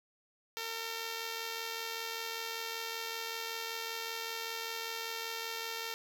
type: tone with amplitude modulation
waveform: 5% pulse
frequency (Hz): 454.4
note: A#4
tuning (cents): -44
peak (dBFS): -24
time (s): 0.57-5.94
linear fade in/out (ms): 0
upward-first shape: sine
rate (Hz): 85.2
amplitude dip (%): 40
effects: none